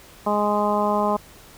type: harmonic tone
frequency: 207.7 Hz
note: G#3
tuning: in tune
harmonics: 1 / 2 / 3 / 4 / 5 / 6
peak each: -25 / -27 / -24 / -25 / -24 / -32 dBFS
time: 0.26-1.17 s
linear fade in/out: 10 ms
effects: pink hiss -47 dBFS RMS until 1.57 s